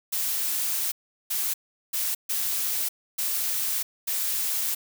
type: noise bursts at uneven times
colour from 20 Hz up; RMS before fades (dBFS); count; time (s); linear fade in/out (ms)
blue; -27; 6; 0.12-0.92 / 1.3-1.54 / 1.93-2.15 / 2.29-2.89 / 3.18-3.83 / 4.07-4.75; 10
effects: none